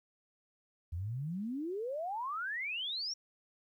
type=exponential sweep; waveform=sine; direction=up; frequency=79.4 to 5720 Hz; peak=-35 dBFS; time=0.92-3.14 s; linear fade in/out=10 ms; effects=12-bit